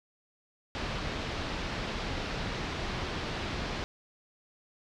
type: low-pass noise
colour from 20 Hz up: pink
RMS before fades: -35 dBFS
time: 0.75-3.84 s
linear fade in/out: 0 ms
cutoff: 4800 Hz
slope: 24 dB/octave
effects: none